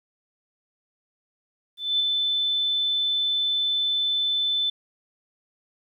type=tone with ADSR envelope; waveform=sine; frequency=3520 Hz; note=A7; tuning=in tune; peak=-18 dBFS; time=1.77-4.7 s; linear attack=230 ms; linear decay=6 ms; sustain=-3 dB; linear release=5 ms; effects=10-bit